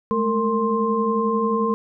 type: tone cluster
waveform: sine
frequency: 205.6 / 216.8 / 457.5 / 1052 Hz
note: G#3 / A3 / A#4 / C6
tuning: -17 / -25 / -32 / +9 cents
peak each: -31 / -23 / -22 / -23 dBFS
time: 0.11-1.74 s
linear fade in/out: 0 ms
effects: none